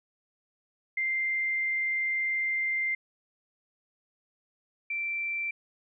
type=tone pair in turn; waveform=sine; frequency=2093 / 2345 Hz; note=C7 / D7; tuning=0 / -3 cents; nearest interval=major second; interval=197 cents; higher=second; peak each=-26 / -29 dBFS; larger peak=first; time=0.97-2.95 / 4.9-5.51 s; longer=first; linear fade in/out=5 ms; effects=none